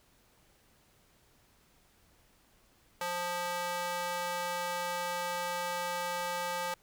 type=tone with high-pass filter; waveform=square; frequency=176.2 Hz; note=F3; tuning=16 cents sharp; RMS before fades=-35 dBFS; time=3.01-6.74 s; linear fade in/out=2 ms; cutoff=750 Hz; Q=1.4; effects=pink hiss -66 dBFS RMS until 6.82 s